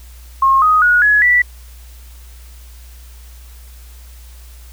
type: tone with pitch steps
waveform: sine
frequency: 1076 / 1250.4 / 1453 / 1688.4 / 1962 Hz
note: C6 / D#6 / F#6 / G#6 / B6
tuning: +48 / +8 / -32 / +28 / -12 cents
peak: -8 dBFS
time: 0.42-1.42 s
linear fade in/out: 5 ms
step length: 200 ms
effects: added 60 Hz sine -35 dBFS peak until 4.72 s + white hiss -46 dBFS RMS until 4.72 s

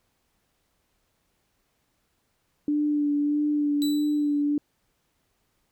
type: tone with vibrato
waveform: sine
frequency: 293.7 Hz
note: D4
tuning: in tune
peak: -21 dBFS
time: 2.68-4.58 s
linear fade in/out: 2 ms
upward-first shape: sine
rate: 1.6 Hz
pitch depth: 21 cents each way
type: tone with exponential decay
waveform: sawtooth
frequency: 3951 Hz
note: B7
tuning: in tune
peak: -27 dBFS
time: 3.82-4.42 s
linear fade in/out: 0 ms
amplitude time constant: 130 ms
effects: pink hiss -72 dBFS RMS until 5.71 s

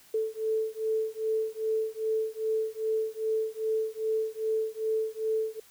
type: beating tone pair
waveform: sine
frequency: 438.4 / 440.9 Hz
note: A4 / A4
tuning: -6 / +4 cents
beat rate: 2.5 Hz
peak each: -30 dBFS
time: 0.14-5.6 s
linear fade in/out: 5 ms
effects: white hiss -57 dBFS RMS until 5.7 s

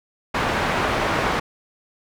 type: low-pass noise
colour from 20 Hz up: white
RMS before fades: -22 dBFS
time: 0.34-1.4 s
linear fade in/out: 10 ms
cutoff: 1500 Hz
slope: 12 dB/octave
effects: none

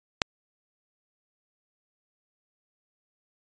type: click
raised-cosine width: 0.2 ms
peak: -3 dBFS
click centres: 0.218 s
effects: resampled to 16000 Hz

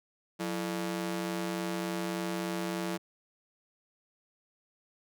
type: ring-modulated tone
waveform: sawtooth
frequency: 258.4 Hz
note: C4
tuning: 21 cents flat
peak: -25 dBFS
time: 0.39-2.98 s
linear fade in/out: 20 ms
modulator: 77.5 Hz
effects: none

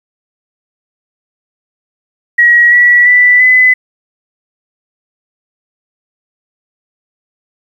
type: tone with pitch steps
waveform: sine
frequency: 1907 / 1941.5 / 1976.5 / 2012 Hz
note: A#6 / B6 / B6 / B6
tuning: +39 / -30 / +1 / +32 cents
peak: -3 dBFS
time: 2.38-3.74 s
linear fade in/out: 10 ms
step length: 340 ms
effects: 7-bit

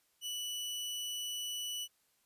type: tone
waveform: sawtooth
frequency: 2960 Hz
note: F#7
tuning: in tune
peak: -34 dBFS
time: 0.21-1.88 s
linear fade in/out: 50 ms
effects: white hiss -74 dBFS RMS until 2.25 s + resampled to 32000 Hz

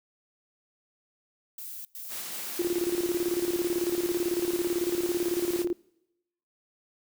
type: noise bursts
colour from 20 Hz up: violet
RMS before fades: -40 dBFS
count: 3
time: 1.58-2.588 s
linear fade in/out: 2 ms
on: 270 ms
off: 99 ms
type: high-pass noise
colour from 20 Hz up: white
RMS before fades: -38 dBFS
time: 2.08-5.66 s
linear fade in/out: 50 ms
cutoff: 170 Hz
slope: 12 dB/octave
type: tone with tremolo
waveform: sine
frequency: 349.2 Hz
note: F4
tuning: in tune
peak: -23 dBFS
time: 2.59-5.73 s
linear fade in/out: 5 ms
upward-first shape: square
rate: 18 Hz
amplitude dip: 70%
effects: noise-tail reverb RT60 0.9 s tail -24 dB re dry

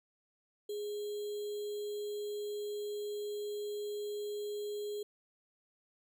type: tone with sample-and-hold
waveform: sine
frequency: 415.3 Hz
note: G#4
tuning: in tune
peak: -36 dBFS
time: 0.69-5.03 s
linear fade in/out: 5 ms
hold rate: 3675 Hz
effects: none

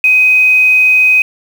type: tone with quantisation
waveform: sine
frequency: 2513 Hz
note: D#7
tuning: 17 cents sharp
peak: -5 dBFS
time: 0.04-1.22 s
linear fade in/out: 2 ms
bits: 5
effects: none

